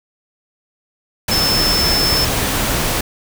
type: tone in noise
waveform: sine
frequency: 5274 Hz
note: E8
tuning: in tune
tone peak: -15 dBFS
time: 1.31-2.25 s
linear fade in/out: 5 ms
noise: pink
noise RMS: -18 dBFS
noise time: 1.28-3.01 s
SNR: 0 dB
effects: none